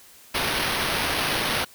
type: noise with sample-and-hold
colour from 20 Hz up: white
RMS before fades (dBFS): -25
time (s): 0.34-1.65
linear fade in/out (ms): 10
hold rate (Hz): 7350
effects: white hiss -50 dBFS RMS until 1.74 s